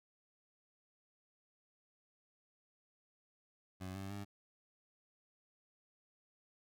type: tone with pitch steps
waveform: 20% pulse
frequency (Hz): 93.2 / 96.99 / 100.93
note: F#2 / G2 / G#2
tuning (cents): +13 / -18 / -49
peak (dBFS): -38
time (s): 3.8-4.25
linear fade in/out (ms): 20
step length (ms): 150
effects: none